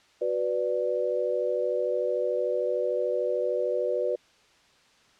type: chord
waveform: sine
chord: B minor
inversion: second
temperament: equal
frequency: 370 / 493.9 / 587.3 Hz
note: F#4 / B4 / D5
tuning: 0 / 0 / 0 cents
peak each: -31 / -27 / -29 dBFS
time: 0.21-4.16 s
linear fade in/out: 10 ms
effects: white hiss -60 dBFS RMS until 5.19 s + low-pass 5000 Hz 12 dB/octave